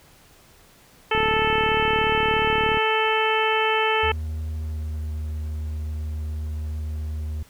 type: harmonic tone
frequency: 438.6 Hz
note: A4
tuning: 6 cents flat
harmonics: 1 / 2 / 3 / 4 / 5 / 6 / 7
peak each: -24 / -24 / -27 / -28 / -29 / -27 / -29 dBFS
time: 1.11-4.12 s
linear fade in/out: 5 ms
type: click train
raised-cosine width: 3 ms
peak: -17 dBFS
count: 61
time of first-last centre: 1.15-2.772 s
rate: 37 Hz
type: tone with pitch glide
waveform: triangle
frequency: 78.3 to 76.78 Hz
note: D#2 to D#2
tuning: +11 to -22 cents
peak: -24 dBFS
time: 4.03-7.43 s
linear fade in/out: 5 ms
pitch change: -33 cents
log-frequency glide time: 4.56-5.02 s
effects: pink hiss -53 dBFS RMS until 7.49 s